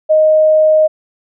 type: tone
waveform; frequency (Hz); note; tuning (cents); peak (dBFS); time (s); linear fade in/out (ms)
sine; 622.3; D#5; 0; -6; 0.09-0.88; 20
effects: none